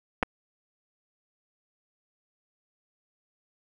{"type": "clicks", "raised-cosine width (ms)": 0.5, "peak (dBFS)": [-8, -14], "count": 2, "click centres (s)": [0.228, 0.232], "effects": []}